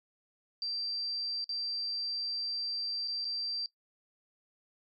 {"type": "tone with dropouts", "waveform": "sine", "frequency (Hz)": 4699, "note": "D8", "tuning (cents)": 0, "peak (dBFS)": -32, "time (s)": [0.62, 3.66], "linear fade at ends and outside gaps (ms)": 1, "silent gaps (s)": [[1.443, 1.492], [3.076, 3.081], [3.246, 3.251]], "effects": ["noise-tail reverb RT60 0.1 s tail -18 dB re dry", "MP3 96 kbps"]}